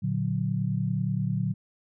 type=chord; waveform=sine; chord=Bb augmented; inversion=none; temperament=equal; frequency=116.54 / 146.83 / 185 Hz; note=Bb2 / D3 / F#3; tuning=0 / 0 / 0 cents; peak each=-29 dBFS; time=0.02-1.54 s; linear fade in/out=20 ms; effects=none